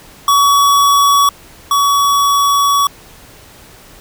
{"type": "tone pair in turn", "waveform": "square", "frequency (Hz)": [1130, 1130], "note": ["C#6", "C#6"], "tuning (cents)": [33, 33], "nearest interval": "unison", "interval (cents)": 0, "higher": "neither", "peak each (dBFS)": [-8, -10], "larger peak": "first", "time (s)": [[0.28, 1.29], [1.71, 2.87]], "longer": "second", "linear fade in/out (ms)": 2, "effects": ["pink hiss -40 dBFS RMS until 4 s"]}